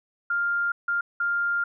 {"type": "tone bursts at uneven times", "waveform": "sine", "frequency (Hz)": 1400, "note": "F6", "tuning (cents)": 4, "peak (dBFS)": -22, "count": 3, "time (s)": [[0.3, 0.72], [0.88, 1.01], [1.2, 1.64]], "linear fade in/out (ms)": 5, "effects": []}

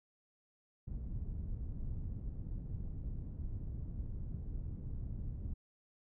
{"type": "low-pass noise", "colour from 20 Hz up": "pink", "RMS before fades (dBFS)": -41, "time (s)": [0.87, 5.54], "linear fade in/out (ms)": 10, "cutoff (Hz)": 130, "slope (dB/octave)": 12, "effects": []}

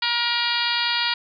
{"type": "harmonic tone", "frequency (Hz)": 474.6, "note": "A#4", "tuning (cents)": 31, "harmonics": [2, 3, 4, 5, 6, 7, 8, 9, 10], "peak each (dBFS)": [-29, -29, -29, -29, -29, -29, -29, -29, -29], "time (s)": [0.02, 1.14], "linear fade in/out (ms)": 5, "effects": []}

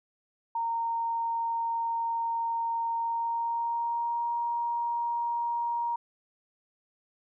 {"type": "tone with pitch glide", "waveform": "sine", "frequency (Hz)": [923, 942.4], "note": ["A#5", "A#5"], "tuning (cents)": [-17, 19], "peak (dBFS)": -27, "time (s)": [0.55, 5.96], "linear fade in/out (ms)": 5, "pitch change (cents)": 36, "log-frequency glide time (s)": [2.94, 4.33], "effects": []}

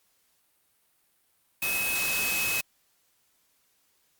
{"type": "tone in noise", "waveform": "sine", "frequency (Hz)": 2566, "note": "E7", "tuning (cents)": -47, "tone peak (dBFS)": -28, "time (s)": [1.62, 2.61], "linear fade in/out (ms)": 5, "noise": "white", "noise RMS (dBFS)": -30, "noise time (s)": [1.62, 2.61], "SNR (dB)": -1, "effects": ["white hiss -69 dBFS RMS until 4.19 s", "Opus 48 kbps"]}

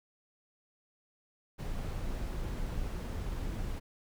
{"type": "noise", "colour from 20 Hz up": "brown", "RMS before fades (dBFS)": -36, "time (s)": [1.58, 3.8], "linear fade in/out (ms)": 20, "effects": []}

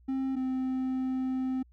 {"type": "tone pair in turn", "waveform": "triangle", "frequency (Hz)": [265.6, 259.7], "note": ["C4", "C4"], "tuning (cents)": [26, -13], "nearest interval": "unison", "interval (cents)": 39, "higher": "first", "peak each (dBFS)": -26, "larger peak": "neither", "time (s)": [[0.08, 0.36], [0.36, 1.63]], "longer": "second", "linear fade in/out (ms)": 10, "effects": ["added 60 Hz sine -56 dBFS peak until 1.72 s"]}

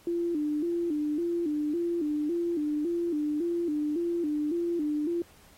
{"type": "tone with vibrato", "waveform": "sine", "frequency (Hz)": 320, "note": "D#4", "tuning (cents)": 49, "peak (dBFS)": -26, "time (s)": [0.07, 5.22], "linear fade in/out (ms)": 2, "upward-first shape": "square", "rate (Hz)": 1.8, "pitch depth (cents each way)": 120, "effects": ["pink hiss -58 dBFS RMS until 5.57 s", "AAC 48 kbps"]}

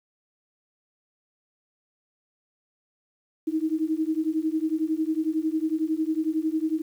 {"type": "beating tone pair", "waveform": "sine", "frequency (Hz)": [310.6, 321.6], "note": ["D#4", "E4"], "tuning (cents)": [-3, -43], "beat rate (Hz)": 11, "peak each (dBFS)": -26, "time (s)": [3.47, 6.82], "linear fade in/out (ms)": 10, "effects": ["9-bit"]}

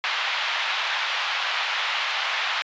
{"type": "band-pass noise", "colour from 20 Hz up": "white", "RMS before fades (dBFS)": -26, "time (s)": [0.04, 2.62], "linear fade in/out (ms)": 0, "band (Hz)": [770, 3500], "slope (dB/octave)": 24, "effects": ["resampled to 16000 Hz"]}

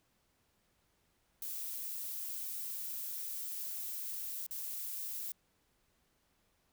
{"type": "noise with dropouts", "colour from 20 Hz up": "violet", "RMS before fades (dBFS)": -41, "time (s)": [1.42, 5.32], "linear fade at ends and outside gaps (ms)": 2, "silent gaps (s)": [4.465, 4.509], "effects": ["pink hiss -75 dBFS RMS until 6.72 s"]}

